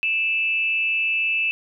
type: tone with frequency modulation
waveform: sine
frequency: 2637 Hz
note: E7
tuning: in tune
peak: -19 dBFS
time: 0.03-1.51 s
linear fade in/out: 0 ms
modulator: 236 Hz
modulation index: 0.36
effects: none